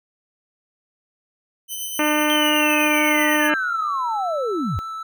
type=tone with tremolo; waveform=5% pulse; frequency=3039 Hz; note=F#7; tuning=46 cents sharp; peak=-17 dBFS; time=1.68-3.51 s; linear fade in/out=50 ms; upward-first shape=sine; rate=8 Hz; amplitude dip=30%
type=harmonic tone; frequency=301 Hz; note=D4; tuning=43 cents sharp; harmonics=1 / 2 / 3 / 4 / 5 / 6 / 7 / 8 / 9 / 10; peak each=-21 / -24 / -26 / -27 / -28 / -29 / -29 / -30 / -31 / -31 dBFS; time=1.99-3.54 s; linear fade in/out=2 ms
type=linear sweep; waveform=sine; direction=down; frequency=3136 to 66.2 Hz; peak=-21 dBFS; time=2.3-4.79 s; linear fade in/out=0 ms
type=tone with vibrato; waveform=triangle; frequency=1318.5 Hz; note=E6; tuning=in tune; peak=-26 dBFS; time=3.49-5.03 s; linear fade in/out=5 ms; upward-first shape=triangle; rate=5.3 Hz; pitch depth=10 cents each way
effects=none